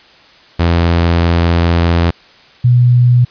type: tone pair in turn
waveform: sawtooth / sine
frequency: 84.9 / 122.72 Hz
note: F2 / B2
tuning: -48 / -11 cents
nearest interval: tritone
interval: 637 cents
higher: second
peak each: -5 dBFS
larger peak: neither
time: 0.59-2.11 / 2.64-3.25 s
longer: first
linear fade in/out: 10 ms
effects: white hiss -43 dBFS RMS until 3.3 s + resampled to 11025 Hz